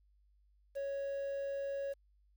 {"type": "tone with quantisation", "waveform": "triangle", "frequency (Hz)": 554.4, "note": "C#5", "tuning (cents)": 0, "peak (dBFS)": -34, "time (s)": [0.75, 1.94], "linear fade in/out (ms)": 20, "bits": 10, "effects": ["added 50 Hz sine -66 dBFS peak until 2.36 s"]}